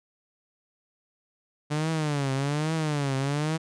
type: tone with vibrato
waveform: sawtooth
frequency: 146.83 Hz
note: D3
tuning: in tune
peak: -21 dBFS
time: 1.7-3.58 s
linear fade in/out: 20 ms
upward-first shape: triangle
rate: 1.2 Hz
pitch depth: 180 cents each way
effects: resampled to 22050 Hz